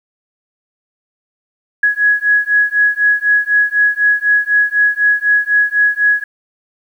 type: beating tone pair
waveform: sine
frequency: 1672 / 1676 Hz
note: G#6 / G#6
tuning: +11 / +15 cents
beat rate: 4 Hz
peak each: -13 dBFS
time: 1.83-6.24 s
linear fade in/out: 5 ms
effects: 8-bit